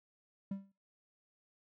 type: tone with exponential decay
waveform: triangle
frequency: 196 Hz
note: G3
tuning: in tune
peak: -31 dBFS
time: 0.51-0.72 s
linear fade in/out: 5 ms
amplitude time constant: 44 ms
effects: noise-tail reverb RT60 0.3 s tail -25 dB re dry